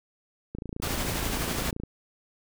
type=click train; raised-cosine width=3 ms; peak=-22 dBFS; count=37; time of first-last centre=0.55-1.836 s; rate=28 Hz
type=noise with tremolo; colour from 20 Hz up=pink; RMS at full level=-29 dBFS; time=0.82-1.71 s; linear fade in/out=5 ms; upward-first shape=triangle; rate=12 Hz; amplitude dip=35%
effects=none